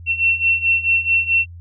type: beating tone pair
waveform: sine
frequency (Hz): 2706 / 2710.6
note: E7 / E7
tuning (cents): +45 / +48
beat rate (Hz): 4.6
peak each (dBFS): -19 / -16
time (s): 0.06-1.46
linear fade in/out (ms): 50
effects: added 86 Hz sine -34 dBFS peak until 1.6 s